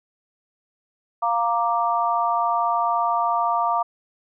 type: chord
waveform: sine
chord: Bb major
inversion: second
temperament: equal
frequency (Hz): 698.5 / 932.3 / 1174.7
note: F5 / Bb5 / D6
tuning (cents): 0 / 0 / 0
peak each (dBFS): -23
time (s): 1.22-3.83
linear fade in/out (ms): 10
effects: none